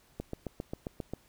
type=click train; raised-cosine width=2 ms; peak=-22 dBFS; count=8; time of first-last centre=0.2-1.136 s; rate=7.48 Hz; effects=pink hiss -64 dBFS RMS until 1.28 s